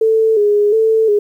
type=tone with vibrato; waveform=sine; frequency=428.4 Hz; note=A4; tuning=46 cents flat; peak=-9 dBFS; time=0.01-1.19 s; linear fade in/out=5 ms; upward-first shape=square; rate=1.4 Hz; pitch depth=60 cents each way; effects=8-bit